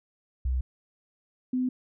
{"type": "tone pair in turn", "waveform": "sine", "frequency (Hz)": [63.7, 253.7], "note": ["C2", "B3"], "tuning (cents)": [-46, 47], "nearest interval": "2 octaves", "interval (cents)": 2393, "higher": "second", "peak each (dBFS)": -24, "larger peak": "neither", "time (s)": [[0.45, 0.61], [1.53, 1.69]], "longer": "neither", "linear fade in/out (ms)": 5, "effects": []}